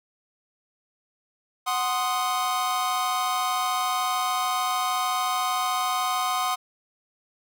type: chord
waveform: 45% pulse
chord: C diminished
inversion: second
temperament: equal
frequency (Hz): 740 / 1046.5 / 1244.5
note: Gb5 / C6 / Eb6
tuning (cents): 0 / 0 / 0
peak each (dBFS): -28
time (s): 1.66-6.56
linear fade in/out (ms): 20
effects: none